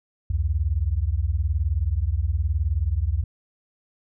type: beating tone pair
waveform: sine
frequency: 66.7 / 85.7 Hz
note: C2 / F2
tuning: +34 / -32 cents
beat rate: 19 Hz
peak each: -23 dBFS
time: 0.3-3.24 s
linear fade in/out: 5 ms
effects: none